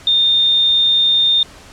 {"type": "tone", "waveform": "sine", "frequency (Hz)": 3635, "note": "A#7", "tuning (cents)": -44, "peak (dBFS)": -10, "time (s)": [0.07, 1.43], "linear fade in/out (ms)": 2, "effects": ["pink hiss -40 dBFS RMS until 1.72 s", "low-pass 8000 Hz 12 dB/octave"]}